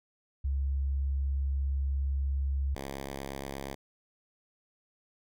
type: tone pair in turn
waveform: sine / 5% pulse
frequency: 68.5 / 68.5 Hz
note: C#2 / C#2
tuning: -20 / -20 cents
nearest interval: unison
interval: 0 cents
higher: neither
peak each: -27 / -26 dBFS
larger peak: second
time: 0.44-2.75 / 2.75-3.75 s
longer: first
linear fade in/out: 10 ms
effects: none